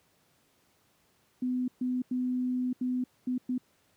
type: tone bursts at uneven times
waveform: sine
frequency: 251.6 Hz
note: B3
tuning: 32 cents sharp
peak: -27 dBFS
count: 6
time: 1.42-1.68 / 1.81-2.02 / 2.11-2.73 / 2.81-3.04 / 3.27-3.38 / 3.49-3.58 s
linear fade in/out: 5 ms
effects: pink hiss -68 dBFS RMS until 3.96 s + high-pass 100 Hz 12 dB/octave